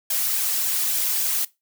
blue noise with flanger, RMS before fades -23 dBFS, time 0.1-1.45 s, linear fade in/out 5 ms, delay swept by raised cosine 1.2 to 4.2 ms, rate 3.5 Hz, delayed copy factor +0.75, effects noise-tail reverb RT60 0.2 s tail -19 dB re dry

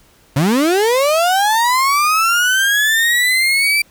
35% pulse linear sweep, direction up, 127.4 to 2348 Hz, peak -10 dBFS, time 0.36-3.82 s, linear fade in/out 5 ms, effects pink hiss -51 dBFS RMS until 3.9 s

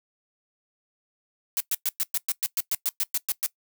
blue noise bursts, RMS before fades -25 dBFS, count 14, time 1.57-3.462 s, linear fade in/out 0 ms, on 33 ms, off 110 ms, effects noise-tail reverb RT60 0.1 s tail -20 dB re dry

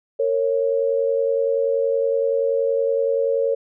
sine tone pair together, 459.3 / 549.9 Hz, A#4 / C#5, -26 / -14 cents, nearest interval minor third, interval 312 cents, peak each -20 dBFS, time 0.19-3.55 s, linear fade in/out 10 ms, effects none

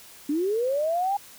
sine linear sweep, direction up, 279.2 to 820 Hz, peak -22 dBFS, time 0.29-1.17 s, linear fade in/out 5 ms, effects white hiss -48 dBFS RMS until 1.38 s

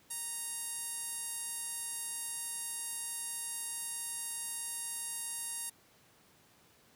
sawtooth tone with band-pass filter, 932.3 Hz, A#5, in tune, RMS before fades -40 dBFS, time 0.1-5.7 s, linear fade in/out 10 ms, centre 10000 Hz, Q 3.6, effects pink hiss -64 dBFS RMS until 6.95 s + high-pass 100 Hz 12 dB/octave

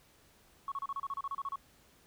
sine tone bursts, 1108.7 Hz, C#6, in tune, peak -33 dBFS, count 13, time 0.68-1.558 s, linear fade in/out 2 ms, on 38 ms, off 32 ms, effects tanh soft clip ceiling -29 dBFS + pink hiss -64 dBFS RMS until 2.06 s

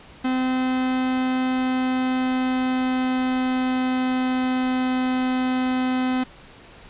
45% pulse tone with pitch glide, 257.3 to 255.8 Hz, C4 to C4, -29 to -39 cents, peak -20 dBFS, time 0.24-6.24 s, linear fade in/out 10 ms, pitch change -10 cents, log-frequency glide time 1.42-5.04 s, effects pink hiss -46 dBFS RMS until 6.89 s + resampled to 8000 Hz

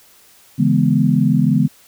sine chord, C# minor seventh, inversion none, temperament equal with one note detuned, 141.5 / 164.81 / 207.7 / 246.9 Hz, C#3 / E3 / G#3 / B3, +36 / 0 / 0 / 0 cents, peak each -17 dBFS, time 0.58-1.68 s, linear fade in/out 20 ms, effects white hiss -49 dBFS RMS until 1.87 s

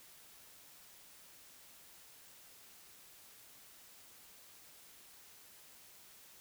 silence, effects white hiss -59 dBFS RMS until 6.4 s

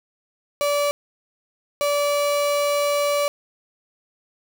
35% pulse tone bursts at uneven times, 578 Hz, D5, 28 cents flat, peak -17 dBFS, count 2, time 0.61-0.91 / 1.81-3.28 s, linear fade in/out 0 ms, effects 8-bit

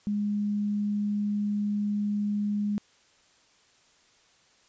sine tone, 206.4 Hz, G#3, 10 cents flat, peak -25 dBFS, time 0.07-2.78 s, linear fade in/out 0 ms, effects white hiss -62 dBFS RMS until 4.68 s + resampled to 16000 Hz

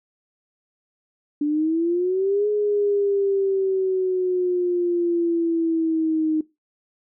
sine exponential two-way sweep, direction up then down, 290.3 to 420 to 310.5 Hz, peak -18 dBFS, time 1.41-6.41 s, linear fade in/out 5 ms, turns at 2.48 s, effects noise-tail reverb RT60 0.2 s tail -19 dB re dry

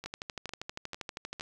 two click trains, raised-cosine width 0.2 ms, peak -24 / -20 dBFS, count 4 / 18, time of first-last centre 0.04-1.397 / 0.06-1.409 s, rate 2.21 / 12.6 Hz, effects 10-bit

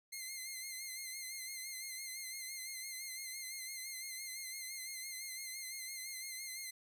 10% pulse tone with vibrato, 2093 Hz, C7, in tune, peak -34 dBFS, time 0.12-6.71 s, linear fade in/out 10 ms, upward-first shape sine, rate 5.9 Hz, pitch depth 48 cents each way, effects none

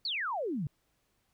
sine exponential sweep, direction down, 4657 to 130.81 Hz, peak -31 dBFS, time 0.05-0.67 s, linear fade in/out 2 ms, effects pink hiss -75 dBFS RMS until 1.33 s

